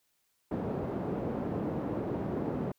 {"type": "band-pass noise", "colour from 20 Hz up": "pink", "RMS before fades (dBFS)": -34, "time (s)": [0.51, 2.72], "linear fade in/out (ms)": 5, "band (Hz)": [160, 520], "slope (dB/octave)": 12, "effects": ["white hiss -75 dBFS RMS until 2.78 s"]}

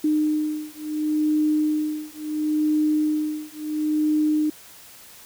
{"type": "beating tone pair", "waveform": "sine", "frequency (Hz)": [304.7, 305.42], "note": ["D#4", "D#4"], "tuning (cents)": [-36, -32], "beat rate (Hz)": 0.72, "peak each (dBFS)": -23, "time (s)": [0.04, 4.5], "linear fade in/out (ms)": 5, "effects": ["white hiss -46 dBFS RMS until 5.25 s"]}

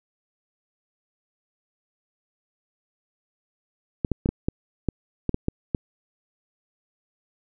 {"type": "clicks", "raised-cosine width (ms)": 3, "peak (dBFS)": -9, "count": 10, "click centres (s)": [4.048, 4.117, 4.259, 4.29, 4.485, 4.887, 5.293, 5.344, 5.484, 5.748], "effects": []}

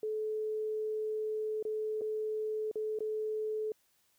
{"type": "tone with dropouts", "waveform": "sine", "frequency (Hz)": 431.9, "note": "A4", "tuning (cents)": -32, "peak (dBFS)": -32, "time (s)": [0.03, 3.72], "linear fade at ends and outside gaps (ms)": 2, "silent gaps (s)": [[1.627, 1.651], [2.011, 2.017], [2.714, 2.756], [2.989, 3.005]], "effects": ["white hiss -72 dBFS RMS until 4.18 s"]}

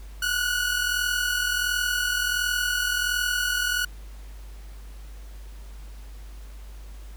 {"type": "tone pair together", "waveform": "sawtooth", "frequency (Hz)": [1442, 1483.4], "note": ["F#6", "F#6"], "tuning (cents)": [-45, 4], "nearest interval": "unison", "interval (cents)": 49, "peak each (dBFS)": [-23, -22], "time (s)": [0.22, 3.85], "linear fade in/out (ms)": 5, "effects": ["added 50 Hz sine -38 dBFS peak until 7.16 s", "pink hiss -53 dBFS RMS until 7.16 s"]}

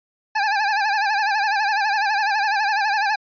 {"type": "tone with vibrato", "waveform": "25% pulse", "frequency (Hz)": 830.6, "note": "G#5", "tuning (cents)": 0, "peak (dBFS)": -14, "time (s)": [0.35, 3.16], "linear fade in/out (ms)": 10, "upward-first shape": "sine", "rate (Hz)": 12, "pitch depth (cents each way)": 98, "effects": ["resampled to 11025 Hz"]}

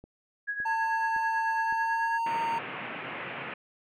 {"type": "click train", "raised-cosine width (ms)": 2, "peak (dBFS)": -35, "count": 4, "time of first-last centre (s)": [0.04, 1.725], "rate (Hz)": 1.78}
{"type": "tone with tremolo", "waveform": "sine", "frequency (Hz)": 1661.2, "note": "G#6", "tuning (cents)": 0, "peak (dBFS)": -27, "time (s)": [0.47, 2.19], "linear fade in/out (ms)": 20, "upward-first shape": "triangle", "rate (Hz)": 9.1, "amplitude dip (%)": 75}
{"type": "tone with pitch glide", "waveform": "triangle", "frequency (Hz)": [897, 919.6], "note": ["A5", "A#5"], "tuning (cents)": [33, -24], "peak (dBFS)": -25, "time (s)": [0.65, 2.59], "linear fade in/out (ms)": 10, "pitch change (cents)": 43, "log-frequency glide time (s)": [1.61, 2.26]}
{"type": "band-pass noise", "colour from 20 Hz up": "white", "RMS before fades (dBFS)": -38, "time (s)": [2.26, 3.54], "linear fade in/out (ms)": 5, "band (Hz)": [110, 2700], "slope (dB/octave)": 48}
{"effects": []}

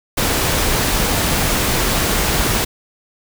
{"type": "noise", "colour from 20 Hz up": "pink", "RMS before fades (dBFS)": -17, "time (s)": [0.17, 2.65], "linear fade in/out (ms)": 10, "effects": []}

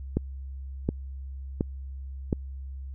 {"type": "click train", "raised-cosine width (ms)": 3, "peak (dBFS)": -11, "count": 4, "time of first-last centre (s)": [0.17, 2.328], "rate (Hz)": 1.39, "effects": ["added 67 Hz sine -35 dBFS peak until 2.94 s"]}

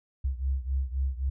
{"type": "beating tone pair", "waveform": "sine", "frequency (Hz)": [65.41, 69.21], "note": ["C2", "C#2"], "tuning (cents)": [0, -2], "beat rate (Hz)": 3.8, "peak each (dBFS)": [-28, -31], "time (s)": [0.24, 1.3], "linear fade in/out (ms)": 10, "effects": []}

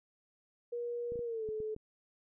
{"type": "tone with pitch glide", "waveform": "sine", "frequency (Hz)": [477.5, 432.8], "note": ["A#4", "A4"], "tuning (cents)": [42, -29], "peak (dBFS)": -35, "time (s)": [0.72, 1.75], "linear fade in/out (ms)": 10, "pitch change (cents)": -171, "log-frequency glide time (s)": [1.23, 1.46]}
{"type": "clicks", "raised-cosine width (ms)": 3, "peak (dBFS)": -35, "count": 6, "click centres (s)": [1.121, 1.157, 1.192, 1.489, 1.603, 1.764]}
{"effects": []}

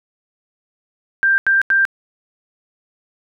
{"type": "tone bursts", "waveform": "sine", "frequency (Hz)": 1581, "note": "G6", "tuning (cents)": 14, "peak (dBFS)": -11, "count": 3, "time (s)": [1.23, 1.852], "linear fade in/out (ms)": 0, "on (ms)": 150, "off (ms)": 86, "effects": []}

